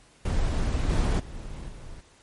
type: noise with level steps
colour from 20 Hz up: brown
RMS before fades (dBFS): -25 / -22 / -39 / -37 / -41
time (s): 0.25-2.01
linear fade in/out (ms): 5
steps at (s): 0.89 / 1.19 / 1.34 / 1.68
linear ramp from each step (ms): 10
effects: pink hiss -57 dBFS RMS until 2.22 s + MP3 48 kbps